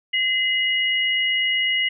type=tone pair together; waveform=sine; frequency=2046 / 2894 Hz; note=C7 / F#7; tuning=-39 / -39 cents; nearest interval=tritone; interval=600 cents; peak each=-21 dBFS; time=0.13-1.89 s; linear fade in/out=10 ms; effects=none